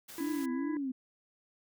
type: noise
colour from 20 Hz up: white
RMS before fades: -48 dBFS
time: 0.08-0.46 s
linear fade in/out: 10 ms
type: harmonic tone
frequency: 332.1 Hz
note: E4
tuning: 13 cents sharp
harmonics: 1 / 3 / 5 / 6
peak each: -37 / -47 / -51 / -53 dBFS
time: 0.18-0.77 s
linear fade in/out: 2 ms
type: tone with vibrato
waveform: sine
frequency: 277.2 Hz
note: C#4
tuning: in tune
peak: -32 dBFS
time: 0.2-0.92 s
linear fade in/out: 10 ms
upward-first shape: triangle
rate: 2.4 Hz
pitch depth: 180 cents each way
effects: none